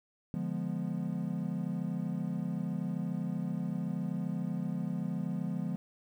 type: chord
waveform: triangle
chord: D diminished seventh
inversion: none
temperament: equal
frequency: 146.83 / 174.61 / 207.7 / 246.9 Hz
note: D3 / F3 / Ab3 / Cb4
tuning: 0 / 0 / 0 / 0 cents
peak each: -38 / -33 / -36 / -38 dBFS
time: 0.34-5.76 s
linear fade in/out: 0 ms
effects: 11-bit